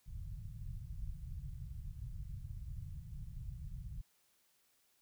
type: low-pass noise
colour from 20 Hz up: pink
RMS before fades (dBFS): -45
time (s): 0.06-4.02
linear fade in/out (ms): 20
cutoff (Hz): 150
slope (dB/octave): 48
effects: white hiss -74 dBFS RMS until 5.01 s